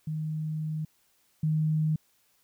sine tone pair in turn, 155.56 / 155.56 Hz, D#3 / D#3, 0 / 0 cents, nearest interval unison, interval 0 cents, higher neither, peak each -29 / -23 dBFS, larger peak second, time 0.07-0.85 / 1.43-1.96 s, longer first, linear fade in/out 5 ms, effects white hiss -68 dBFS RMS until 2.43 s

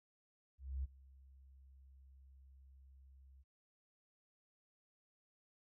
sine tone with ADSR envelope, 66.7 Hz, C2, 34 cents sharp, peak -36 dBFS, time 0.58-3.44 s, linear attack 260 ms, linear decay 21 ms, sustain -23 dB, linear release 31 ms, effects none

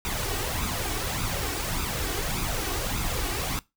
pink noise with flanger, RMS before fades -29 dBFS, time 0.05-3.59 s, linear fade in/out 0 ms, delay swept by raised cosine 0.81 to 2.71 ms, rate 1.7 Hz, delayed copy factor +0.6, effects noise-tail reverb RT60 0.2 s tail -20 dB re dry

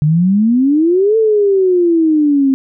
sine exponential two-way sweep, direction up then down, 145.5 to 450.2 to 264.2 Hz, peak -8 dBFS, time 0.02-2.54 s, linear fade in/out 0 ms, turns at 1.17 s, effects none

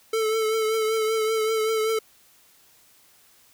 square tone with vibrato, 440 Hz, A4, in tune, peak -22 dBFS, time 0.13-1.99 s, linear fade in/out 5 ms, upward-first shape triangle, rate 5.2 Hz, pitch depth 36 cents each way, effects white hiss -57 dBFS RMS until 3.53 s

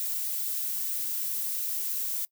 violet noise, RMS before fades -31 dBFS, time 0-2.25 s, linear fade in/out 0 ms, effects noise-tail reverb RT60 0.1 s tail -23 dB re dry

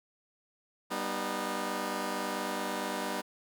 10% pulse chord, G augmented, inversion none, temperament just, 196 / 245 / 306.2 Hz, G3 / B3 / D#4, 0 / -14 / -28 cents, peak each -29 dBFS, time 0.9-3.22 s, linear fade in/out 20 ms, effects none

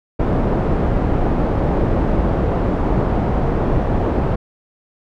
pink low-pass noise, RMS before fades -17 dBFS, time 0.19-4.36 s, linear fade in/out 10 ms, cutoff 730 Hz, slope 12 dB/octave, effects none

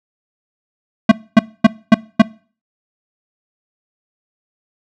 square tone bursts, 221.1 Hz, A3, 9 cents sharp, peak -3 dBFS, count 5, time 1.09-2.22 s, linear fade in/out 5 ms, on 26 ms, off 250 ms, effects noise-tail reverb RT60 0.4 s tail -22 dB re dry + low-pass 3000 Hz 12 dB/octave

